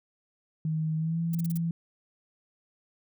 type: tone with pitch glide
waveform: sine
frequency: 157.6 to 166.97 Hz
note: D#3 to E3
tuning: +23 to +23 cents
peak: -26 dBFS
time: 0.65-1.71 s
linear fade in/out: 2 ms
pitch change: +100 cents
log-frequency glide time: 0.97-1.2 s
type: noise bursts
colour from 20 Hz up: violet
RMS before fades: -39 dBFS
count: 5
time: 1.33-1.575 s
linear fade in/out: 5 ms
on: 21 ms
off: 35 ms
effects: none